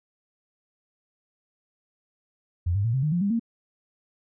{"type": "tone with pitch steps", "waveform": "sine", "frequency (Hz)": [87.31, 100.29, 115.21, 132.34, 152.02, 174.62, 200.6, 230.4], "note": ["F2", "G2", "A#2", "C3", "D#3", "F3", "G3", "A#3"], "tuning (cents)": [0, 40, -20, 20, -40, 0, 40, -20], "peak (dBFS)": -21, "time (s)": [2.66, 3.396], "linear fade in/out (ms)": 10, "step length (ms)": 92, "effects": []}